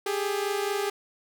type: tone pair together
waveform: sawtooth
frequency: 398 / 422.4 Hz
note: G4 / G#4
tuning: +26 / +29 cents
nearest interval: minor second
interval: 103 cents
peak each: -24 / -27 dBFS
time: 0.06-0.9 s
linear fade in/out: 5 ms
effects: none